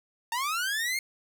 sawtooth linear sweep, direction up, 896 to 2167 Hz, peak -24 dBFS, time 0.32-0.99 s, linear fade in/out 2 ms, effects none

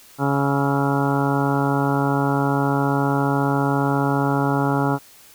harmonic tone with a mistuned harmonic, 139.6 Hz, C#3, 13 cents sharp, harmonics 1 / 2 / 3 / 4 / 5 / 6 / 7 / 8 / 9 / 10, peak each -22 / -22 / -27 / -30 / -30 / -26 / -30 / -33 / -31 / -30 dBFS, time 0.18-4.99 s, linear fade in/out 50 ms, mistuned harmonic 9, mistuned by +61 cents, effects white hiss -48 dBFS RMS until 5.34 s

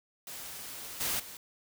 white noise with level steps, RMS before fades -43 / -32 / -46 dBFS, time 0.27-1.37 s, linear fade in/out 2 ms, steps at 1 / 1.19 s, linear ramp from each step 10 ms, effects none

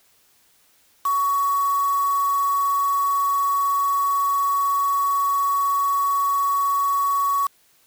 sine tone with quantisation, 1121 Hz, C#6, 19 cents sharp, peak -18 dBFS, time 1.05-7.47 s, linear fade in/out 5 ms, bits 5, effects white hiss -59 dBFS RMS until 7.86 s

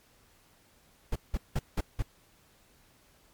brown noise bursts, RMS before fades -28 dBFS, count 5, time 1.12-2.025 s, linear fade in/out 5 ms, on 37 ms, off 180 ms, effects pink hiss -63 dBFS RMS until 3.33 s + MP3 96 kbps

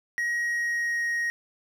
triangle tone with pitch glide, 1894 to 1878.7 Hz, A#6 to A#6, +27 to +13 cents, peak -23 dBFS, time 0.18-1.3 s, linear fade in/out 0 ms, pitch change -14 cents, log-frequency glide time 0.37-1.04 s, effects none

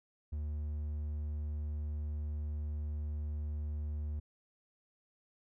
triangle tone, 75 Hz, D2, 37 cents sharp, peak -33 dBFS, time 0.32-4.2 s, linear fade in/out 10 ms, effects none

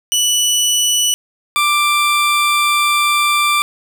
20% pulse tone pair in turn, 2960 / 1179.1 Hz, F#7 / D6, 0 / +7 cents, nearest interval octave + major third, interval 1593 cents, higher first, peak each -7 / -7 dBFS, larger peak neither, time 0.12-1.14 / 1.56-3.62 s, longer second, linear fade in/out 0 ms, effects none

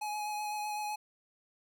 square tone with vibrato, 841 Hz, G#5, 22 cents sharp, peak -35 dBFS, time 0.01-0.96 s, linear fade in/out 10 ms, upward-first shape triangle, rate 7.9 Hz, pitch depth 18 cents each way, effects none

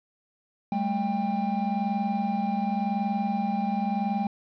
triangle tone cluster, 196.7 / 217.6 / 796 Hz, G3 / A3 / G5, +6 / -19 / +26 cents, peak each -27 dBFS, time 0.72-4.27 s, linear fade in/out 2 ms, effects resampled to 11025 Hz + 9-bit

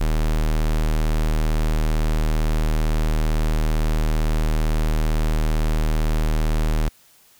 square tone, 38.89 Hz, D#1, in tune, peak -18 dBFS, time 0-6.89 s, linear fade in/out 10 ms, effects white hiss -54 dBFS RMS until 7.39 s

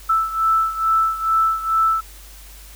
sine beating tone pair, 1318.5 / 1320.8 Hz, E6 / E6, 0 / +3 cents, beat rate 2.3 Hz, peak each -17 / -21 dBFS, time 0.09-2.01 s, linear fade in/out 10 ms, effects added 49 Hz sine -40 dBFS peak until 2.75 s + white hiss -44 dBFS RMS until 2.75 s

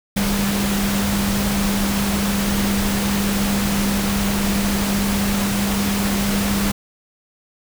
sine tone in noise, 200.1 Hz, G3, 36 cents sharp, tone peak -19 dBFS, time 0.16-6.72 s, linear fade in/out 10 ms, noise pink, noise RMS -23 dBFS, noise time 0.16-6.72 s, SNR +1 dB, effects none

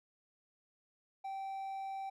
triangle tone, 777 Hz, G5, 16 cents flat, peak -37 dBFS, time 1.24-2.1 s, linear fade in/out 10 ms, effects none

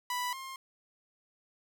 sawtooth tone pair in turn, 987.8 / 1063.7 Hz, B5 / C6, 0 / +28 cents, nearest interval minor second, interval 128 cents, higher second, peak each -28 / -37 dBFS, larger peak first, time 0.1-0.33 / 0.33-0.56 s, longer neither, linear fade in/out 2 ms, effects none

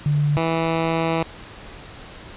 sine / 10% pulse tone pair in turn, 146.7 / 163.86 Hz, D3 / E3, -2 / -10 cents, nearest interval major second, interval 192 cents, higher second, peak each -16 / -11 dBFS, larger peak second, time 0.06-0.37 / 0.37-1.23 s, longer second, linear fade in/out 0 ms, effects pink hiss -40 dBFS RMS until 2.36 s + resampled to 8000 Hz

